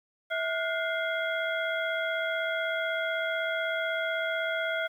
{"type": "tone cluster", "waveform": "sine", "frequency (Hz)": [652, 1428, 1504, 2095, 3315], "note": ["E5", "F6", "F#6", "C7", "G#7"], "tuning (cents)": [-19, 38, 28, 2, -4], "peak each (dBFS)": [-31, -32, -39, -35, -39], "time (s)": [0.3, 4.88], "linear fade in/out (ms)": 20, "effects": ["10-bit"]}